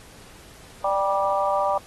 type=harmonic tone with a mistuned harmonic; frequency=196.7 Hz; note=G3; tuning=6 cents sharp; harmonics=3 / 4 / 5 / 6; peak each=-24 / -25 / -26 / -27 dBFS; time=0.84-1.78 s; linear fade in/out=5 ms; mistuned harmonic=5; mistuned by=-26 cents; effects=pink hiss -48 dBFS RMS until 1.86 s + AAC 32 kbps